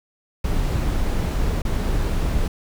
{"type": "noise with dropouts", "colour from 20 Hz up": "brown", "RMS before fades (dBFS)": -21, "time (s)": [0.44, 2.48], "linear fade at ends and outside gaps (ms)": 5, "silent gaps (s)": [1.62, 1.65], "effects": []}